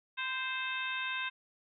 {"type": "harmonic tone with a mistuned harmonic", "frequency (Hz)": 523.3, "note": "C5", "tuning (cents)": 0, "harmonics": [2, 3, 4, 5, 6, 7], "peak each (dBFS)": [-41, -38, -43, -38, -47, -42], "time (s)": [0.17, 1.3], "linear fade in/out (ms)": 20, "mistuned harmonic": 2, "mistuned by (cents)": -33, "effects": []}